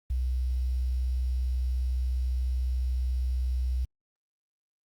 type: tone with quantisation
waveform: sine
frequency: 62.9 Hz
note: B1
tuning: 32 cents sharp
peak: -25 dBFS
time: 0.1-3.85 s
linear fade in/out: 5 ms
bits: 9
effects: Opus 24 kbps